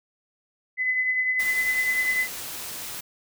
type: tone with tremolo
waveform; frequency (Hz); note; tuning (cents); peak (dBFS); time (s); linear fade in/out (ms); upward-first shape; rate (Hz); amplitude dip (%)
sine; 2019; B6; +38; -19; 0.77-2.28; 50; triangle; 10; 50
type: noise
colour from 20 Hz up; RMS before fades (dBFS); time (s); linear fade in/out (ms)
white; -35; 1.39-3.01; 10
effects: none